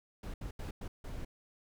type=noise bursts at uneven times; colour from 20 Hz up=brown; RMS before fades=-41 dBFS; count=5; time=0.23-0.34 / 0.41-0.51 / 0.59-0.71 / 0.81-0.88 / 1.04-1.25 s; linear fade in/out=5 ms; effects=none